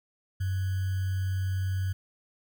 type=tone with sample-and-hold; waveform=sine; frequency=94.4 Hz; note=F#2; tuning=35 cents sharp; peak=-26 dBFS; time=0.4-1.93 s; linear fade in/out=10 ms; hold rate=1575 Hz; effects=none